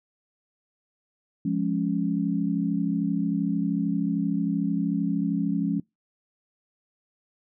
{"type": "chord", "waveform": "sine", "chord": "Db major", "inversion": "first", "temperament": "equal", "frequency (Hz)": [174.61, 207.7, 277.2], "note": ["F3", "Ab3", "Db4"], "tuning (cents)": [0, 0, 0], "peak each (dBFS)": [-27, -27, -27], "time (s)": [1.45, 5.8], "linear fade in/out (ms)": 5, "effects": ["noise-tail reverb RT60 0.2 s tail -25 dB re dry"]}